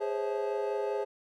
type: tone cluster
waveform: triangle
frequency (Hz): 412.6 / 518 / 543 / 649 / 865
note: G#4 / C5 / C#5 / E5 / A5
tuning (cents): -11 / -17 / -36 / -27 / -30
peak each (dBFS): -30 / -35 / -35 / -39 / -37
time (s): 0-1.05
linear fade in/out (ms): 20
effects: none